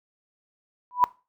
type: tone with exponential growth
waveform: sine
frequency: 987.8 Hz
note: B5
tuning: in tune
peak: -11 dBFS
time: 0.91-1.04 s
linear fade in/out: 0 ms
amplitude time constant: 27 ms
effects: noise-tail reverb RT60 0.3 s tail -20 dB re dry